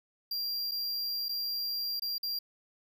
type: tone with dropouts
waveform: square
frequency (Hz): 4756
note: D8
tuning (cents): +21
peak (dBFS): -32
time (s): 0.31-2.39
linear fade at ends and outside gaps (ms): 5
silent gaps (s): 0.713-0.717 / 1.285-1.291 / 1.997-2.02 / 2.182-2.23
effects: none